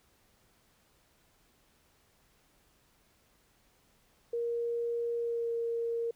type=tone with pitch glide; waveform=sine; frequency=470 to 464.6 Hz; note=A#4 to A#4; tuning=+14 to -6 cents; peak=-30 dBFS; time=4.33-6.11 s; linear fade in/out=5 ms; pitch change=-20 cents; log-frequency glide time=5.16-5.53 s; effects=pink hiss -68 dBFS RMS until 6.15 s